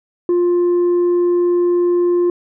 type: tone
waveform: sine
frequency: 351.3 Hz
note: F4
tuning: 10 cents sharp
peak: -9 dBFS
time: 0.29-2.3 s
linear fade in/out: 2 ms
effects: tanh soft clip ceiling -11 dBFS